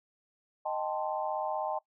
sine chord, A half-diminished seventh, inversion second, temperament equal, 622.3 / 784 / 880 / 1046.5 Hz, Eb5 / G5 / A5 / C6, 0 / 0 / 0 / 0 cents, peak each -35 / -35 / -36 / -40 dBFS, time 0.65-1.79 s, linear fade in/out 10 ms, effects noise-tail reverb RT60 0.1 s tail -20 dB re dry

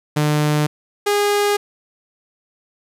sawtooth tone pair in turn, 150 / 410 Hz, D3 / G#4, +37 / -22 cents, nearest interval octave + perfect fourth, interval 1741 cents, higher second, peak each -11 dBFS, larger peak neither, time 0.16-0.67 / 1.06-1.57 s, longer neither, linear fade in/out 10 ms, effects resampled to 32000 Hz + 8-bit

